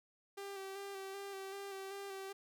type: tone with vibrato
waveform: sawtooth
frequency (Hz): 392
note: G4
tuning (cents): 0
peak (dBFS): -40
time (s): 0.37-2.33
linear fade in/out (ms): 10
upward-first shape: square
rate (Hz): 2.6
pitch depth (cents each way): 23
effects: none